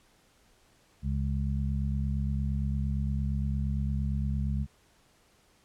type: harmonic tone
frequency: 68.7 Hz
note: C#2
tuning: 15 cents flat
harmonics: 1 / 2 / 3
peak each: -29 / -32 / -35 dBFS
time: 1.02-4.67 s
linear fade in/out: 50 ms
effects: pink hiss -64 dBFS RMS until 5.64 s + low-pass 11000 Hz 12 dB/octave